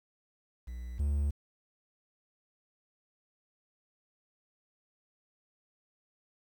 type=tone pair in turn; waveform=triangle; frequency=60.6 / 72.07 Hz; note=B1 / D2; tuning=-32 / -32 cents; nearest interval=minor third; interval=300 cents; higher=second; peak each=-36 / -25 dBFS; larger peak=second; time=0.67-0.99 / 0.99-1.31 s; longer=neither; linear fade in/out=10 ms; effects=10-bit